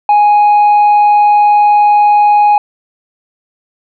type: tone with tanh clipping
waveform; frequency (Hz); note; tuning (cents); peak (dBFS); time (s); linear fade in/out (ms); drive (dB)
triangle; 830.6; G#5; 0; -5; 0.09-2.58; 2; 7
effects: none